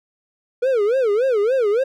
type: tone with vibrato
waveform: triangle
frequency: 466.2 Hz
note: A#4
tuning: in tune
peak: -13 dBFS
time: 0.62-1.84 s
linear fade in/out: 10 ms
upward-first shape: sine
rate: 3.5 Hz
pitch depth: 250 cents each way
effects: none